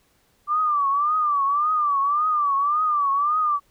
sine tone with vibrato, 1174.7 Hz, D6, in tune, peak -18 dBFS, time 0.47-3.6 s, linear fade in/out 50 ms, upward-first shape triangle, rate 1.8 Hz, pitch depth 130 cents each way, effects pink hiss -63 dBFS RMS until 3.7 s

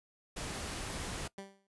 pink noise, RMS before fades -40 dBFS, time 0.36-1.28 s, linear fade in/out 10 ms
15% pulse tone with exponential decay, 196 Hz, G3, in tune, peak -34 dBFS, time 1.38-1.67 s, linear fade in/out 2 ms, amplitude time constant 62 ms
effects noise-tail reverb RT60 0.1 s tail -21 dB re dry + resampled to 24000 Hz

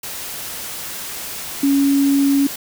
sine tone in noise, 278.5 Hz, C#4, 8 cents sharp, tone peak -12 dBFS, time 1.63-2.47 s, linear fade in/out 5 ms, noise white, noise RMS -29 dBFS, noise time 0.03-2.56 s, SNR +14 dB, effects none

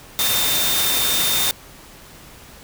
sine tone in noise, 3626 Hz, A#7, 49 cents flat, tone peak -22 dBFS, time 0.19-1.51 s, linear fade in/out 0 ms, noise white, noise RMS -20 dBFS, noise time 0.19-1.51 s, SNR -5 dB, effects pink hiss -43 dBFS RMS until 2.63 s

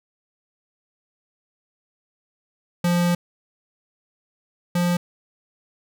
square tone pair in turn, 174.61 / 175.45 Hz, F3 / F3, 0 / +8 cents, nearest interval unison, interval 8 cents, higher second, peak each -18 / -19 dBFS, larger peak first, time 2.84-3.15 / 4.75-4.97 s, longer first, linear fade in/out 5 ms, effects none

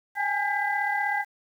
sine tone cluster, 805 / 841 / 1606 / 1998 Hz, G5 / G#5 / G6 / B6, +46 / +22 / +41 / +20 cents, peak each -29 dBFS, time 0.15-1.25 s, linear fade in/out 50 ms, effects tanh soft clip ceiling -13 dBFS + 9-bit

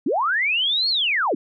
sine linear two-way sweep, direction up then down, 218.9 to 4426 to 218.9 Hz, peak -18 dBFS, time 0.06-1.35 s, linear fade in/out 5 ms, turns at 0.89 s, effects none

